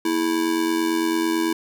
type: tone with amplitude modulation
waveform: square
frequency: 326.9 Hz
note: E4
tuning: 14 cents flat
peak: -17 dBFS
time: 0.05-1.53 s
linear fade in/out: 5 ms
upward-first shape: sine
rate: 89 Hz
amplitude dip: 70%
effects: none